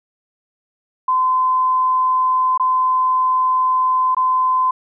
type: tone with dropouts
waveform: sine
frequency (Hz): 1026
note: C6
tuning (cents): -34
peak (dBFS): -13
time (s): 1.08-4.71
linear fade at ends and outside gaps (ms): 5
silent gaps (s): 2.577-2.597 / 4.148-4.167
effects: none